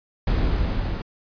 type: noise with level ramp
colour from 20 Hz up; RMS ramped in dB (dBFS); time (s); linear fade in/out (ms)
brown; -20 to -26; 0.27-1.02; 5
effects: resampled to 11025 Hz